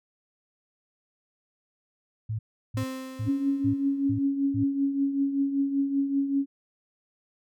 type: tone bursts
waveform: sine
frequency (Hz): 109.4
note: A2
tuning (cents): -9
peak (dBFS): -27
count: 6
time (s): 2.29-4.64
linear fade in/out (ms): 10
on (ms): 100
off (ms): 350
type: tone with exponential decay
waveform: 35% pulse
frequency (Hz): 261.6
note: C4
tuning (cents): 0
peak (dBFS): -27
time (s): 2.77-4.25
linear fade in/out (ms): 2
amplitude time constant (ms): 320
type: tone with tremolo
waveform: sine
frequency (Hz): 277.2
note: C#4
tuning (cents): 0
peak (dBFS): -20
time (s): 3.25-6.46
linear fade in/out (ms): 50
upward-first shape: triangle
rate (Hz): 5.2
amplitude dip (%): 65
effects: none